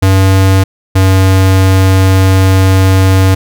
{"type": "tone pair in turn", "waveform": "square", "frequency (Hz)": [95.7, 95.04], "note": ["G2", "F#2"], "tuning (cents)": [-41, 47], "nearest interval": "unison", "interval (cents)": 12, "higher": "first", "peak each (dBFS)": -5, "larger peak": "neither", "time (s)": [[0.02, 0.64], [0.95, 3.35]], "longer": "second", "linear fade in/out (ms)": 10, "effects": []}